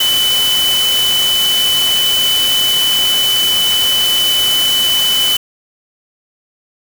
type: tone in noise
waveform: sine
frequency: 3000 Hz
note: F#7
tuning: 23 cents sharp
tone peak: -11 dBFS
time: 0-5.37 s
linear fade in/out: 5 ms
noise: white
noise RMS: -19 dBFS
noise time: 0-5.37 s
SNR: +5 dB
effects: none